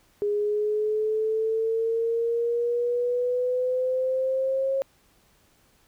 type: exponential sweep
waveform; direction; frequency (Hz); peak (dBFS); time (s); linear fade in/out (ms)
sine; up; 410.9 to 542; -22; 0.22-4.82; 0
effects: pink hiss -62 dBFS RMS until 5.87 s